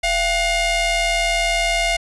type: ring-modulated tone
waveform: sawtooth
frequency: 720 Hz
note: F#5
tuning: 47 cents flat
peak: -10 dBFS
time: 0.03-1.97 s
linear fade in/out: 10 ms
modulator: 1400 Hz
effects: resampled to 24000 Hz